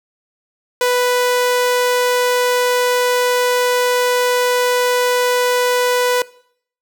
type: tone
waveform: sawtooth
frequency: 494.3 Hz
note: B4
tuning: 1 cent sharp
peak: -9 dBFS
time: 0.81-6.22 s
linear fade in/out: 2 ms
effects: noise-tail reverb RT60 0.6 s tail -21 dB re dry